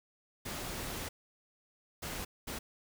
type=noise bursts at uneven times; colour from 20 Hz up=pink; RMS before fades=-40 dBFS; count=3; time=0.45-1.09 / 2.02-2.25 / 2.47-2.59 s; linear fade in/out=10 ms; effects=none